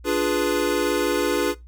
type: chord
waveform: square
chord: D diminished seventh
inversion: none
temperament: equal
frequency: 293.7 / 349.2 / 415.3 / 493.9 Hz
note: D4 / F4 / Ab4 / Cb5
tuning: 0 / 0 / 0 / 0 cents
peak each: -26 dBFS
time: 0.04-1.55 s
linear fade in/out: 50 ms
effects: noise-tail reverb RT60 0.2 s tail -19 dB re dry + added 60 Hz sine -41 dBFS peak until 1.67 s